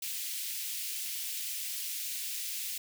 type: high-pass noise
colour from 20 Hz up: white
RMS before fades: -37 dBFS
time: 0.02-2.78 s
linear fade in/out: 5 ms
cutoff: 2300 Hz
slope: 24 dB/octave
effects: none